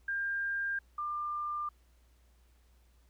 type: tone pair in turn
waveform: sine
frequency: 1600 / 1195.3 Hz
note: G6 / D6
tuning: +35 / +30 cents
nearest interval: perfect fourth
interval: 505 cents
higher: first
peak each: -31 / -33 dBFS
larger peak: first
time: 0.08-0.79 / 0.98-1.69 s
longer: neither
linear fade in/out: 5 ms
effects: added 60 Hz sine -62 dBFS peak until 3.09 s + pink hiss -72 dBFS RMS until 3.09 s